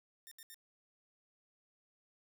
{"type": "tone bursts", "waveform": "5% pulse", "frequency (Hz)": 1817, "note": "A#6", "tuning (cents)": -45, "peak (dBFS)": -40, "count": 3, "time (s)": [0.27, 0.544], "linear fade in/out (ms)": 0, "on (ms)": 44, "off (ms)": 71, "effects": []}